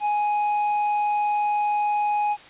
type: tone with tanh clipping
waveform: sine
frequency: 833 Hz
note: G#5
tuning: 5 cents sharp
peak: -21 dBFS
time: 0-2.37 s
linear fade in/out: 50 ms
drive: 5 dB
effects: white hiss -46 dBFS RMS until 2.49 s + resampled to 8000 Hz